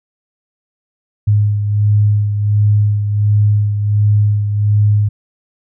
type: beating tone pair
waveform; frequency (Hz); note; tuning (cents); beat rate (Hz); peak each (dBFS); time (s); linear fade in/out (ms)
sine; 104 / 105.4; G#2 / G#2; +3 / +26; 1.4; -10 / -19; 1.27-5.09; 10
effects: none